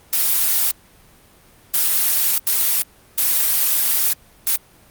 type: noise bursts at uneven times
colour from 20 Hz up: blue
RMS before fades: -17 dBFS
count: 5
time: 0.13-0.71 / 1.74-2.38 / 2.47-2.82 / 3.18-4.13 / 4.47-4.56 s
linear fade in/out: 0 ms
effects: pink hiss -50 dBFS RMS until 4.9 s + Opus 32 kbps